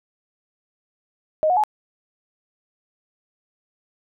sine tone with pitch steps, 622.3 / 727.3 / 850.1 Hz, D#5 / F#5 / G#5, 0 / -30 / +40 cents, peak -15 dBFS, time 1.43-1.637 s, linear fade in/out 0 ms, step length 69 ms, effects none

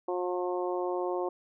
harmonic tone, 179.5 Hz, F3, 48 cents sharp, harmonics 2 / 3 / 4 / 5 / 6, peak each -31 / -35 / -37 / -39 / -41 dBFS, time 0.08-1.29 s, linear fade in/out 5 ms, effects none

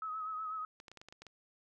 sine tone with vibrato, 1277 Hz, D#6, 45 cents sharp, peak -37 dBFS, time 0.02-0.65 s, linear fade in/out 2 ms, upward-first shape triangle, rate 8.1 Hz, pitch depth 47 cents each way
clicks, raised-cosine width 0.2 ms, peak -34 dBFS, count 9, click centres 0.801 / 0.882 / 0.916 / 0.973 / 1.015 / 1.086 / 1.125 / 1.22 / 1.267 s
effects none

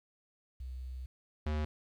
sine / square tone pair in turn, 63.8 / 76.06 Hz, C2 / D#2, -43 / -39 cents, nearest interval minor third, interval 304 cents, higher second, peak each -39 / -32 dBFS, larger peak second, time 0.6-1.06 / 1.46-1.65 s, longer first, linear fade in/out 5 ms, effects low-pass 4000 Hz 12 dB/octave + 11-bit

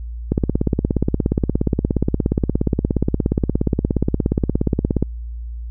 click train, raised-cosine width 3 ms, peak -3 dBFS, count 81, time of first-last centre 0.32-5.026 s, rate 17 Hz, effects added 58 Hz sine -26 dBFS peak until 5.7 s

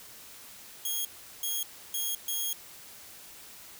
5% pulse tone bursts at uneven times, 3272 Hz, G#7, 26 cents flat, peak -21 dBFS, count 4, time 0.85-1.05 / 1.43-1.63 / 1.94-2.15 / 2.28-2.53 s, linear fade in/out 2 ms, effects white hiss -49 dBFS RMS until 3.79 s

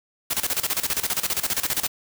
white noise with tremolo, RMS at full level -23 dBFS, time 0.3-1.88 s, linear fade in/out 10 ms, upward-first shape square, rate 15 Hz, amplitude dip 80%, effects none

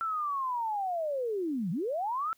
sine linear two-way sweep, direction down then up, 1354 to 155.56 to 1354 Hz, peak -29 dBFS, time 0.01-2.33 s, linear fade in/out 0 ms, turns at 1.71 s, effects white hiss -68 dBFS RMS until 2.37 s

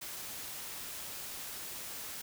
white noise, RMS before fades -43 dBFS, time 0.01-2.22 s, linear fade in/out 10 ms, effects none

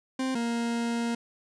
40% pulse tone pair in turn, 261.6 / 234 Hz, C4 / A#3, 0 / +7 cents, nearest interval major second, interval 193 cents, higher first, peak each -26 dBFS, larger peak neither, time 0.19-0.35 / 0.35-1.15 s, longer second, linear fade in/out 5 ms, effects resampled to 22050 Hz + 10-bit

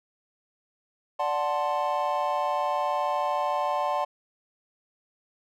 triangle chord, D dominant seventh, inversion none, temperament equal, 587.3 / 740 / 880 / 1046.5 Hz, D5 / F#5 / A5 / C6, 0 / 0 / 0 / 0 cents, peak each -28 dBFS, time 1.19-4.05 s, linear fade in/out 10 ms, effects none

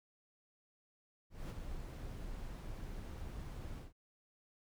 brown noise with ADSR envelope, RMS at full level -40 dBFS, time 1.3-3.93 s, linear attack 200 ms, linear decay 24 ms, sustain -5 dB, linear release 150 ms, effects none

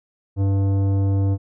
sine tone with tanh clipping, 98.1 Hz, G2, 2 cents sharp, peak -18 dBFS, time 0.36-1.38 s, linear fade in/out 50 ms, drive 13 dB, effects none

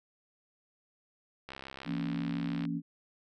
click train, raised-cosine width 0.3 ms, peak -27 dBFS, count 79, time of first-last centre 1.49-2.652 s, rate 67.1 Hz
sine chord, A# diminished, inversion second, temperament just, 167.82 / 233.1 / 279.7 Hz, E3 / A#3 / C#4, +31 / 0 / +16 cents, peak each -35 / -38 / -35 dBFS, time 1.85-2.82 s, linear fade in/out 50 ms
effects none

